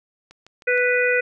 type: click train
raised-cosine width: 0.2 ms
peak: -28 dBFS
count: 4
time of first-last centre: 0.31-0.777 s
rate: 6.42 Hz
type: harmonic tone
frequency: 493.9 Hz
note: B4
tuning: in tune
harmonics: 1 / 3 / 4 / 5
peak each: -20 / -22 / -23 / -24 dBFS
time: 0.67-1.21 s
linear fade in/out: 10 ms
effects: none